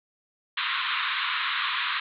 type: band-pass noise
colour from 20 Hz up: pink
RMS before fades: -28 dBFS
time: 0.57-2 s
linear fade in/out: 5 ms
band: 1000 to 4000 Hz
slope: 96 dB/octave
effects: none